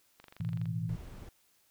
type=click train; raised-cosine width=0.3 ms; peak=-35 dBFS; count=12; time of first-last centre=0.2-0.656 s; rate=24.1 Hz
type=chord; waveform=sine; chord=A suspended second; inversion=none; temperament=equal; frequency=110 / 123.47 / 164.81 Hz; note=A2 / B2 / E3; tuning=0 / 0 / 0 cents; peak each=-36 / -38 / -35 dBFS; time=0.4-0.96 s; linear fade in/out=5 ms
type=noise; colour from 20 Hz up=brown; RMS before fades=-46 dBFS; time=0.89-1.29 s; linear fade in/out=2 ms
effects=white hiss -69 dBFS RMS until 1.7 s